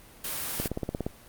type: noise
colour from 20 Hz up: white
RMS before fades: -33 dBFS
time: 0.24-0.68 s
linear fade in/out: 5 ms
type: click train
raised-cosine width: 2 ms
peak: -16 dBFS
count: 9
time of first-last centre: 0.6-1.065 s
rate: 17.2 Hz
effects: pink hiss -52 dBFS RMS until 1.28 s + Opus 32 kbps